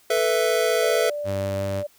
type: chord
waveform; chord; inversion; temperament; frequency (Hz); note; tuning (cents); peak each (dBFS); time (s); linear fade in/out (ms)
square; A suspended second; none; just; 440 / 495 / 660; A4 / B4 / E5; 0 / +4 / +2; -24; 0.1-1.1; 5
type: click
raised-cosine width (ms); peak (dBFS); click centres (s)
0.5; -25; 0.174
type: tone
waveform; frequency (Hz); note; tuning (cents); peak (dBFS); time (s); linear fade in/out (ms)
sine; 587.3; D5; 0; -26; 0.82-1.87; 10
type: tone with vibrato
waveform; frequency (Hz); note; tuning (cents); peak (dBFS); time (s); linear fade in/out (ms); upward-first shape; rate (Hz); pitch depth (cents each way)
sawtooth; 98; G2; 0; -23; 1.24-1.84; 50; sine; 5.6; 14
effects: white hiss -57 dBFS RMS until 1.98 s